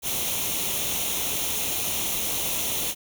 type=noise with comb filter; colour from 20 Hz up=white; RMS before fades=-27 dBFS; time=0.02-2.95 s; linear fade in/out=50 ms; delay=0.31 ms; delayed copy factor=+0.65; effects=none

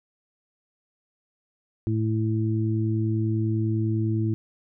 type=harmonic tone; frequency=110 Hz; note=A2; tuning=in tune; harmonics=1 / 2 / 3; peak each=-23 / -30 / -28 dBFS; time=1.87-4.34 s; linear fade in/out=0 ms; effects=none

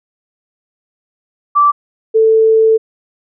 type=tone pair in turn; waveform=sine; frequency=1165 / 443.2 Hz; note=D6 / A4; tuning=-14 / +13 cents; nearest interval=octave + perfect fourth; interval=1673 cents; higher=first; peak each=-6 dBFS; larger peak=neither; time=1.55-1.72 / 2.14-2.78 s; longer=second; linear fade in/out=20 ms; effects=none

